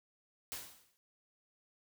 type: noise with exponential decay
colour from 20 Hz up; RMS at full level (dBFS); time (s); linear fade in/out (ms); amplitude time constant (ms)
white; -40; 0.52-0.97; 0; 97
effects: none